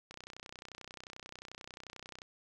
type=click train; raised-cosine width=0.2 ms; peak=-29 dBFS; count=67; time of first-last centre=0.11-2.219 s; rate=31.3 Hz; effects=none